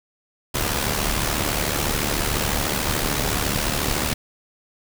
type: noise with amplitude modulation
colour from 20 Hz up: pink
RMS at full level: -20 dBFS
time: 0.54-4.14 s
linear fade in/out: 10 ms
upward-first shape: sine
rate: 73.9 Hz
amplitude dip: 65%
effects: none